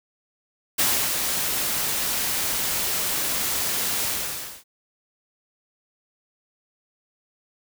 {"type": "noise with ADSR envelope", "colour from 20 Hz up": "white", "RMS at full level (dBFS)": -20, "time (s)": [0.78, 4.64], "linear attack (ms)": 15, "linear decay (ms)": 300, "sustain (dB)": -5, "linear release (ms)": 600, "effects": []}